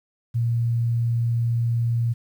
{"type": "tone", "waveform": "sine", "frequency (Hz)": 117.2, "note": "A#2", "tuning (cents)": 10, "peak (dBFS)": -19, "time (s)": [0.34, 2.14], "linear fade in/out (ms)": 20, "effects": ["9-bit"]}